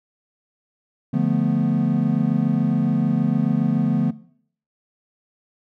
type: chord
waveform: triangle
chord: B half-diminished seventh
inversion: first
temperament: equal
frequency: 146.83 / 174.61 / 220 / 246.9 Hz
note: D3 / F3 / A3 / B3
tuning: 0 / 0 / 0 / 0 cents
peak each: -21 dBFS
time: 1.13-4.11 s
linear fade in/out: 10 ms
effects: noise-tail reverb RT60 0.6 s tail -19 dB re dry